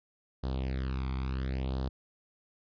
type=tone with flanger; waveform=sawtooth; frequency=65.41 Hz; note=C2; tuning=in tune; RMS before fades=-33 dBFS; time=0.43-1.89 s; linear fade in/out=10 ms; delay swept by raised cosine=0.22 to 0.88 ms; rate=0.72 Hz; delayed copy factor=+0.8; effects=resampled to 11025 Hz